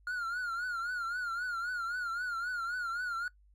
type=tone with vibrato; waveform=triangle; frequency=1421 Hz; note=F6; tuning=30 cents sharp; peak=-31 dBFS; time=0.07-3.28 s; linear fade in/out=2 ms; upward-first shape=triangle; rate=3.8 Hz; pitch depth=110 cents each way; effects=noise-tail reverb RT60 0.1 s tail -19 dB re dry + added 50 Hz sine -60 dBFS peak until 3.54 s